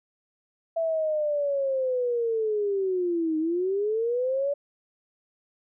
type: linear two-way sweep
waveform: sine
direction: down then up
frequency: 665 to 309.5 to 576 Hz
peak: -23 dBFS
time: 0.76-4.54 s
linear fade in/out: 10 ms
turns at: 3.38 s
effects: none